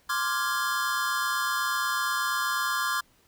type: chord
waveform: square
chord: D half-diminished seventh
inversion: third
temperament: equal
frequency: 1046.5 / 1174.7 / 1396.9 / 1661.2 Hz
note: C6 / D6 / F6 / Ab6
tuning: 0 / 0 / 0 / 0 cents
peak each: -32 dBFS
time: 0.09-3.01 s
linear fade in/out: 10 ms
effects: pink hiss -63 dBFS RMS until 3.27 s